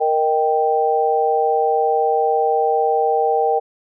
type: chord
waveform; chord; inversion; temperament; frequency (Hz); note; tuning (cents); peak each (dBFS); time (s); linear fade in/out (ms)
sine; Eb major; second; equal; 466.2 / 622.3 / 784; Bb4 / Eb5 / G5; 0 / 0 / 0; -18 / -23 / -17; 0-3.6; 20
effects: none